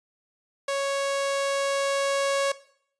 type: tone with level ramp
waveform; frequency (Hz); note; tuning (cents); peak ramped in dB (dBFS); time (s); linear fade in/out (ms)
sawtooth; 554; C#5; -1; -21 to -18; 0.68-2.52; 5
effects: noise-tail reverb RT60 0.6 s tail -17 dB re dry + resampled to 22050 Hz